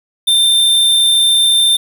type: tone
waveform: square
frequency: 3587 Hz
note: A7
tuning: 33 cents sharp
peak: -9 dBFS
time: 0.27-1.77 s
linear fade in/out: 10 ms
effects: none